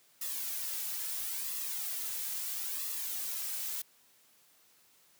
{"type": "noise with flanger", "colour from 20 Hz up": "blue", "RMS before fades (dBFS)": -37, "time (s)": [0.21, 3.82], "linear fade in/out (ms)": 5, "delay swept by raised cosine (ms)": [1.3, 2.9], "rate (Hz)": 0.75, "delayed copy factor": -0.6, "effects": ["white hiss -65 dBFS RMS until 5.19 s", "high-pass 100 Hz 12 dB/octave"]}